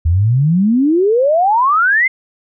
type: exponential sweep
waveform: sine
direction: up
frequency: 77.5 to 2130 Hz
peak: -9 dBFS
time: 0.05-2.08 s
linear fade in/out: 10 ms
effects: none